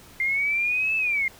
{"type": "linear two-way sweep", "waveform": "sine", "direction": "up then down", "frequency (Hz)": [2093, 2637, 2093], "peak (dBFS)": -21, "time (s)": [0.2, 1.28], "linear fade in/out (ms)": 2, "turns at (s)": 0.96, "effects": ["pink hiss -49 dBFS RMS until 1.39 s"]}